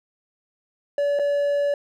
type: tone with dropouts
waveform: triangle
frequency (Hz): 573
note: D5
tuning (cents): -43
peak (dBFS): -17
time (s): 0.98-1.74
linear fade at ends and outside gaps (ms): 2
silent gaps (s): 1.19-1.195
effects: none